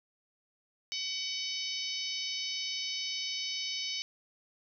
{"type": "harmonic tone", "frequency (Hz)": 753, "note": "F#5", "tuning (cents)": 30, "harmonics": [3, 4, 5, 6, 7, 8], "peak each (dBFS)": [-42, -39, -41, -41, -39, -44], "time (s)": [0.92, 4.02], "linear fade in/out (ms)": 0, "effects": []}